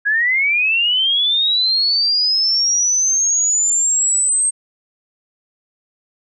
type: linear sweep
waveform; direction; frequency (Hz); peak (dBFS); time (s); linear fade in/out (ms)
sine; up; 1634 to 8410; -13; 0.05-4.51; 20
effects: none